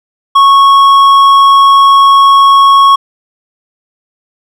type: tone with hard clipping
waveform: sine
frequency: 1103 Hz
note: C#6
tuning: 9 cents flat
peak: -3 dBFS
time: 0.35-2.96 s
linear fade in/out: 10 ms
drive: 6 dB
effects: none

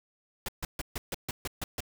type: noise bursts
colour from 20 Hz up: pink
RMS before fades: -34 dBFS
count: 9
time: 0.46-1.805 s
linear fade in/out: 2 ms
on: 25 ms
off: 140 ms
effects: none

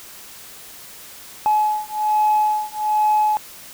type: beating tone pair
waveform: sine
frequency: 850 / 851.2 Hz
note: G#5 / G#5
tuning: +40 / +42 cents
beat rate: 1.2 Hz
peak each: -18 dBFS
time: 1.46-3.37 s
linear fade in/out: 0 ms
effects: tanh soft clip ceiling -10 dBFS + white hiss -40 dBFS RMS until 3.73 s

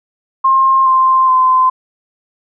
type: tone with pitch steps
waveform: sine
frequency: 1064 / 1047.5 / 1031.3 Hz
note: C6 / C6 / C6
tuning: +29 / +2 / -25 cents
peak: -7 dBFS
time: 0.44-1.7 s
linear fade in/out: 10 ms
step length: 420 ms
effects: none

